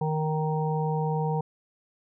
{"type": "harmonic tone", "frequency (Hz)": 155.56, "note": "D#3", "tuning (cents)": 0, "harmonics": [1, 3, 5, 6], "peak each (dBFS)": [-26, -31, -33, -34], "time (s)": [0.01, 1.41], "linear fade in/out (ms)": 5, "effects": []}